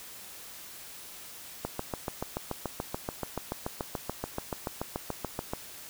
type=click train; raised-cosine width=1 ms; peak=-17 dBFS; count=28; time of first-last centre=1.65-5.535 s; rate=6.95 Hz; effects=white hiss -46 dBFS RMS until 5.89 s